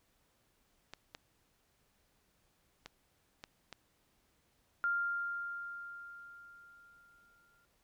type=clicks; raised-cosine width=0.2 ms; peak=-28 dBFS; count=5; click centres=0.936 / 1.149 / 2.86 / 3.439 / 3.727 s
type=tone with exponential decay; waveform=sine; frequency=1396.9 Hz; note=F6; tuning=in tune; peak=-29 dBFS; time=4.84-7.65 s; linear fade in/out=0 ms; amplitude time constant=610 ms
effects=pink hiss -74 dBFS RMS until 7.83 s